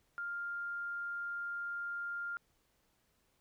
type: tone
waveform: sine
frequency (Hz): 1400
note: F6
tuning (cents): +4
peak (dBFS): -37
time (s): 0.18-2.37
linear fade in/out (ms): 0
effects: pink hiss -75 dBFS RMS until 3.4 s